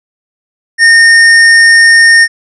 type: tone with hard clipping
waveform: triangle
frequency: 1833 Hz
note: A#6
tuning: 30 cents flat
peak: -3 dBFS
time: 0.78-2.28 s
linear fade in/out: 50 ms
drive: 16 dB
effects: resampled to 24000 Hz